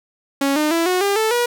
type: tone with pitch steps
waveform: sawtooth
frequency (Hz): 276.8 / 303.6 / 333 / 365.2 / 400.6 / 439.4 / 481.9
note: C#4 / D#4 / E4 / F#4 / G4 / A4 / B4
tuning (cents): -2 / -42 / +18 / -23 / +38 / -2 / -43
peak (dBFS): -12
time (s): 0.41-1.46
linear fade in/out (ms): 5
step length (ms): 150
effects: none